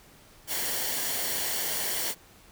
white noise with comb filter, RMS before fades -30 dBFS, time 0.47-2.15 s, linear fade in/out 50 ms, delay 0.79 ms, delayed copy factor -0.5, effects pink hiss -55 dBFS RMS until 2.51 s

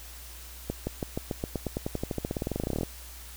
accelerating click train, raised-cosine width 2 ms, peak -16 dBFS, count 30, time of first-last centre 0.7-2.833 s, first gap 170 ms, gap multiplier 0.93, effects added 60 Hz sine -45 dBFS peak until 3.36 s + white hiss -47 dBFS RMS until 3.36 s

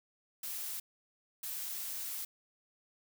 blue noise bursts at uneven times, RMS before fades -40 dBFS, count 2, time 0.43-0.8 / 1.43-2.25 s, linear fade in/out 5 ms, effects none

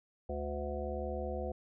harmonic tone with a mistuned harmonic, 72.6 Hz, D2, 19 cents flat, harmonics 1 / 3 / 5 / 7 / 9 / 10, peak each -39 / -45 / -43 / -40 / -44 / -45 dBFS, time 0.29-1.52 s, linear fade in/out 5 ms, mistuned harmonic 10, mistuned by +20 cents, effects none

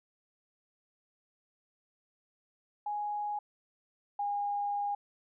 sine tone pair in turn, 830.6 / 814.9 Hz, G#5 / G#5, 0 / -33 cents, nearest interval unison, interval 33 cents, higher first, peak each -32 / -30 dBFS, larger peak second, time 2.86-3.39 / 4.19-4.95 s, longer second, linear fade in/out 5 ms, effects none

